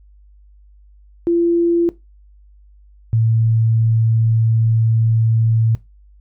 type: tone pair in turn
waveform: sine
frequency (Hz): 341.2 / 112.81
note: F4 / A2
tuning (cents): -40 / +44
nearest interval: octave + perfect fifth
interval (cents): 1916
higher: first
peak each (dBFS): -12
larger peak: neither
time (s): 1.27-1.89 / 3.13-5.75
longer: second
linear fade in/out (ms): 0
effects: noise-tail reverb RT60 0.2 s tail -18 dB re dry + added 50 Hz sine -44 dBFS peak until 6.2 s